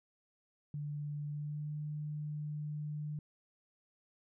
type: tone with pitch glide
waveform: sine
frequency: 147.1 to 149.93 Hz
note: D3 to D3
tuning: +3 to +36 cents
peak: -37 dBFS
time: 0.74-3.19 s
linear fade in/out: 2 ms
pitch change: +33 cents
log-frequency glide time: 1.29-1.69 s
effects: none